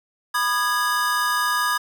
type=chord; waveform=square; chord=G# minor; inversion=first; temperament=equal with one note detuned; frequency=987.8 / 1221.7 / 1661.2 Hz; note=B5 / D#6 / G#6; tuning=0 / -32 / 0 cents; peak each=-27 / -24 / -24 dBFS; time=0.34-1.78 s; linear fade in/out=10 ms; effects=none